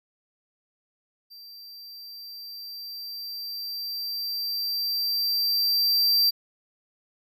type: tone with level ramp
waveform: square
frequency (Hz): 4699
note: D8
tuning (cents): 0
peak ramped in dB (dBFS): -44 to -18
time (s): 1.3-6.31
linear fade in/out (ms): 20
effects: none